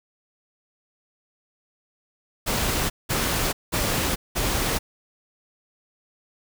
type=noise bursts; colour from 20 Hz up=pink; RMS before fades=-24 dBFS; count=4; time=2.46-4.79 s; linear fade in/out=20 ms; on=440 ms; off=190 ms; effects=none